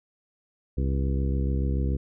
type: harmonic tone with a mistuned harmonic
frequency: 67 Hz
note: C2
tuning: 42 cents sharp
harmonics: 1 / 2 / 3 / 4 / 5 / 6 / 7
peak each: -24 / -30 / -34 / -36 / -38 / -40 / -41 dBFS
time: 0.77-1.97 s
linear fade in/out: 10 ms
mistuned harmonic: 7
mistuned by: +58 cents
effects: none